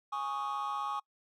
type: chord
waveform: triangle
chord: Ab suspended fourth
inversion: none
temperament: equal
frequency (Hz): 830.6 / 1108.7 / 1244.5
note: Ab5 / Db6 / Eb6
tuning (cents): 0 / 0 / 0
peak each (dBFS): -35 / -33 / -36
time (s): 0.12-1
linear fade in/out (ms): 10
effects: noise-tail reverb RT60 0.1 s tail -26 dB re dry + tanh soft clip ceiling -27 dBFS